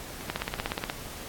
two click trains, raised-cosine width 0.3 ms, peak -23 / -13 dBFS, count 4 / 11, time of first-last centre 0.21-0.779 / 0.3-0.899 s, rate 5.27 / 16.7 Hz, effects pink hiss -41 dBFS RMS until 1.28 s + AAC 64 kbps

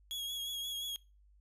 40% pulse tone with vibrato, 3322 Hz, G#7, in tune, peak -36 dBFS, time 0.11-0.96 s, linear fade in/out 0 ms, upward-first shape triangle, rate 5.7 Hz, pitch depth 36 cents each way, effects noise-tail reverb RT60 0.3 s tail -23 dB re dry + added 50 Hz sine -61 dBFS peak until 1.4 s

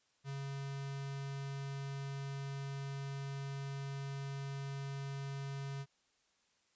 square tone with notch filter, 138.2 Hz, C#3, 5 cents flat, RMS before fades -42 dBFS, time 0.24-5.86 s, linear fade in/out 50 ms, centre 530 Hz, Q 1.6, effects white hiss -75 dBFS RMS until 6.75 s + resampled to 16000 Hz

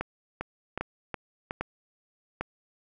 two click trains, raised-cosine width 0.5 ms, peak -15 / -17 dBFS, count 4 / 4, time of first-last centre 0.01-2.41 / 0.41-1.509 s, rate 1.25 / 2.73 Hz, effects none

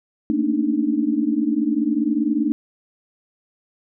sine tone cluster, 220.3 / 230.3 / 284.9 / 305.2 Hz, A3 / A#3 / C#4 / D#4, +2 / -21 / +48 / -33 cents, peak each -27 / -24 / -22 / -21 dBFS, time 0.3-2.52 s, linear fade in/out 0 ms, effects none

